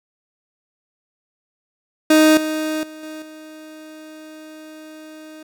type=tone with level steps; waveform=30% pulse; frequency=311.1 Hz; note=D#4; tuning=in tune; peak=-7 / -18 / -32 / -28 / -34 dBFS; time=2.1-5.43 s; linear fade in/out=5 ms; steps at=2.37 / 2.83 / 3.03 / 3.22 s; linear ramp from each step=2 ms; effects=none